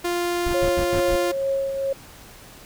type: tone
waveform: sawtooth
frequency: 349.2 Hz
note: F4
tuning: in tune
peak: -18 dBFS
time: 0.04-1.32 s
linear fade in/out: 10 ms
type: noise bursts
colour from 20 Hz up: brown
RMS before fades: -27 dBFS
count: 5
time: 0.46-1.159 s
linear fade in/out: 5 ms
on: 79 ms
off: 76 ms
type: tone with tremolo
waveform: sine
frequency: 545 Hz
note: C#5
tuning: 29 cents flat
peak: -19 dBFS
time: 0.54-1.93 s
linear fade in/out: 5 ms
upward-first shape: triangle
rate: 2.3 Hz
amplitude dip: 50%
effects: pink hiss -45 dBFS RMS until 2.65 s